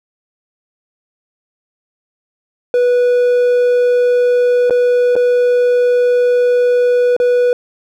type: tone with dropouts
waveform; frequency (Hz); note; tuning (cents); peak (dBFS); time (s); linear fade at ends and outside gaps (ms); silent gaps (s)
triangle; 490.5; B4; -12; -7; 2.74-7.53; 1; 4.698-4.707 / 5.155-5.163 / 7.165-7.2
effects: none